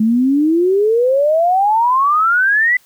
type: exponential sweep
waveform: sine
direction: up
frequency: 212.9 to 2019 Hz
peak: -10 dBFS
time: 0-2.77 s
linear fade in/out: 5 ms
effects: white hiss -52 dBFS RMS until 2.85 s